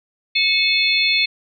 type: tone cluster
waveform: sine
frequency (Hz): 2203 / 2580 / 3519 / 4257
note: C#7 / E7 / A7 / C8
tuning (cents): -11 / -38 / 0 / +29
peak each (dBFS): -20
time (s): 0.35-1.26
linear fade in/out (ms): 10
effects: none